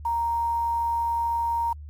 sine tone with quantisation, 932.3 Hz, A#5, in tune, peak -22 dBFS, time 0.05-1.73 s, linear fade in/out 5 ms, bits 8, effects added 74 Hz sine -37 dBFS peak until 1.89 s + MP3 64 kbps

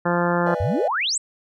harmonic tone, 174 Hz, F3, 6 cents flat, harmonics 1 / 2 / 3 / 4 / 5 / 6 / 7 / 8 / 9 / 10, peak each -23 / -26 / -24 / -29 / -27 / -29 / -31 / -29 / -34 / -32 dBFS, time 0.05-0.55 s, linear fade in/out 10 ms
triangle chord, E dominant seventh, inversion second, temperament just, 494.4 / 593.3 / 659.3 / 824.1 Hz, B4 / D5 / E5 / G#5, +2 / +18 / 0 / -14 cents, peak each -25 / -26 / -30 / -29 dBFS, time 0.46-0.88 s, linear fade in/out 5 ms
sine exponential sweep, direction up, 76.6 to 8510 Hz, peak -20 dBFS, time 0.6-1.18 s, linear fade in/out 5 ms
effects none

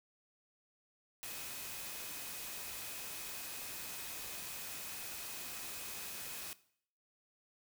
sine tone in noise, 2521 Hz, D#7, 22 cents sharp, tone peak -54 dBFS, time 1.23-6.53 s, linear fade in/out 0 ms, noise white, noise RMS -45 dBFS, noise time 1.23-6.53 s, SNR -12 dB, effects noise-tail reverb RT60 0.6 s tail -18 dB re dry

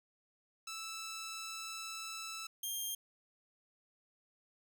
10% pulse tone pair in turn, 1318.5 / 3202 Hz, E6 / G7, 0 / +36 cents, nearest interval octave + minor third, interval 1536 cents, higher second, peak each -34 / -29 dBFS, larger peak second, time 0.67-2.47 / 2.63-2.95 s, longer first, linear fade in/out 5 ms, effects none

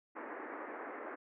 pink band-pass noise, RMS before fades -45 dBFS, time 0.15-1.16 s, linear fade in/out 20 ms, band 270 to 2000 Hz, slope 48 dB/octave, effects none

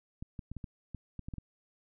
clicks, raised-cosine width 5 ms, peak -28 dBFS, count 10, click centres 0.225 / 0.392 / 0.516 / 0.567 / 0.642 / 0.947 / 1.193 / 1.285 / 1.338 / 1.383 s, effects none

